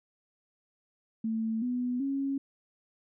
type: tone with pitch steps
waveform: sine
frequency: 223 / 247.4 / 274.5 Hz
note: A3 / B3 / C#4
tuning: +23 / +3 / -17 cents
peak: -28 dBFS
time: 1.24-2.38 s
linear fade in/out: 5 ms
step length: 380 ms
effects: none